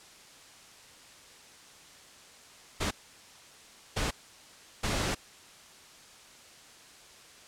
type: noise bursts at uneven times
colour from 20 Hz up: pink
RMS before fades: -30 dBFS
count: 3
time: 2.8-2.91 / 3.96-4.11 / 4.83-5.15 s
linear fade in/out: 10 ms
effects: white hiss -53 dBFS RMS until 7.47 s + low-pass 8000 Hz 12 dB/octave